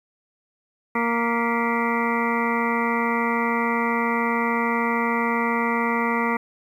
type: harmonic tone with a mistuned harmonic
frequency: 233.1 Hz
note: A#3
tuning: in tune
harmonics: 1 / 2 / 3 / 4 / 5 / 6 / 8 / 9 / 10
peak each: -25 / -28 / -35 / -26 / -28 / -33 / -29 / -32 / -34 dBFS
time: 0.95-6.37 s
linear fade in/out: 5 ms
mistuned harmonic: 8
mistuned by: +81 cents
effects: 9-bit

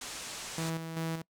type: low-pass noise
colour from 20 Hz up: white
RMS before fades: -42 dBFS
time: 0.01-0.7 s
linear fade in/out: 5 ms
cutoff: 8600 Hz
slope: 24 dB/octave
type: tone with tremolo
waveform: sawtooth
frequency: 163.1 Hz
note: E3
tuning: 18 cents flat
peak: -28 dBFS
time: 0.58-1.22 s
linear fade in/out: 2 ms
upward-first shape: square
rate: 2.6 Hz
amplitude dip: 50%
effects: noise-tail reverb RT60 0.1 s tail -23 dB re dry

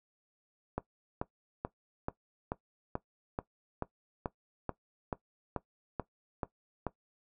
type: click train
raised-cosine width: 1 ms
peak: -19 dBFS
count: 15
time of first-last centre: 0.78-6.867 s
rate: 2.3 Hz
effects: noise-tail reverb RT60 0.1 s tail -17 dB re dry

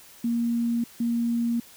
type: tone pair in turn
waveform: sine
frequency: 234.6 / 234.6 Hz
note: A#3 / A#3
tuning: +11 / +11 cents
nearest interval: unison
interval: 0 cents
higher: neither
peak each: -22 dBFS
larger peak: neither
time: 0.24-0.84 / 1-1.6 s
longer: neither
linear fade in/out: 5 ms
effects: white hiss -50 dBFS RMS until 1.76 s

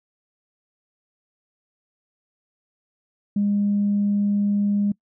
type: tone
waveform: sine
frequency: 203.7 Hz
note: G#3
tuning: 33 cents flat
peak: -17 dBFS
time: 3.36-4.92 s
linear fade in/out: 5 ms
effects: noise-tail reverb RT60 0.1 s tail -25 dB re dry + tanh soft clip ceiling -13 dBFS

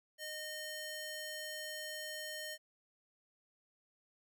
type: tone with high-pass filter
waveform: square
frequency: 614 Hz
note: D#5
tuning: 23 cents flat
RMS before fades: -44 dBFS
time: 0.18-2.58 s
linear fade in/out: 50 ms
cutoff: 1300 Hz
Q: 0.63
effects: none

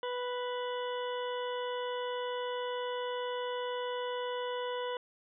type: harmonic tone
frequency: 493.9 Hz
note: B4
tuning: in tune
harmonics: 1 / 2 / 3 / 4 / 6 / 7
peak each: -35 / -39 / -46 / -49 / -46 / -49 dBFS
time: 0.03-4.97 s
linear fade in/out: 2 ms
effects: none

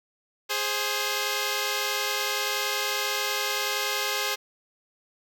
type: tone pair together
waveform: 5% pulse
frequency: 415.6 / 527.2 Hz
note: G#4 / C5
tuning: +1 / +13 cents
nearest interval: major third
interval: 412 cents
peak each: -17 dBFS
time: 0.49-4.36 s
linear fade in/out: 20 ms
effects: none

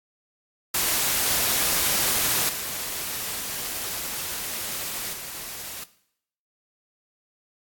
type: noise with level steps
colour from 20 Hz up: white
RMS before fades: -23 / -31 / -36 dBFS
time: 0.74-5.84 s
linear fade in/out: 5 ms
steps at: 2.49 / 5.13 s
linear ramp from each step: 2 ms
effects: noise-tail reverb RT60 0.7 s tail -17 dB re dry + AAC 64 kbps

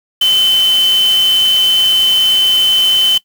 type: tone in noise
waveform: sine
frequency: 3054 Hz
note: G7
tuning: 46 cents flat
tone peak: -8 dBFS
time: 0.21-3.18 s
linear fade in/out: 5 ms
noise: white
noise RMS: -24 dBFS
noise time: 0.21-3.18 s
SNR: +13 dB
effects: noise-tail reverb RT60 0.1 s tail -18 dB re dry

